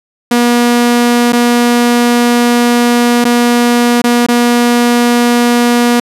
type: tone with dropouts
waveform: sawtooth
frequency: 240 Hz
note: B3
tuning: 49 cents flat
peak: -3 dBFS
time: 0.31-6 s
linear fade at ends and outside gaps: 5 ms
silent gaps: 1.323-1.33 / 3.243-3.25 / 4.018-4.04 / 4.265-4.285 s
effects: resampled to 32000 Hz